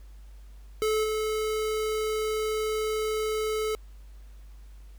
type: tone with level steps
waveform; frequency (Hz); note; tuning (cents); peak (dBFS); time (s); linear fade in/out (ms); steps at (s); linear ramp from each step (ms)
square; 433.2; A4; -27; -24 / -27; 0.82-3.75; 0; 1.03; 20
effects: added 50 Hz sine -44 dBFS peak until 4.98 s + pink hiss -63 dBFS RMS until 4.98 s